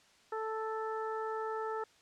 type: harmonic tone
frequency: 440 Hz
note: A4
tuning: in tune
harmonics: 1 / 2 / 3 / 4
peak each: -37 / -40 / -41 / -49 dBFS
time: 0.32-1.84 s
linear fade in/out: 5 ms
effects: white hiss -64 dBFS RMS until 2.01 s + low-pass 6000 Hz 12 dB/octave